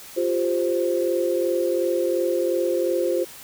sine chord, F suspended second, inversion none, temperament equal, 349.2 / 392 / 523.3 Hz, F4 / G4 / C5, 0 / 0 / 0 cents, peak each -23 / -27 / -23 dBFS, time 0.16-3.25 s, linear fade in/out 20 ms, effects white hiss -42 dBFS RMS until 3.43 s

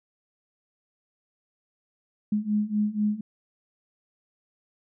sine beating tone pair, 207.7 / 211.8 Hz, G#3 / G#3, 0 / +34 cents, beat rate 4.1 Hz, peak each -27 / -25 dBFS, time 2.32-3.21 s, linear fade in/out 5 ms, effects none

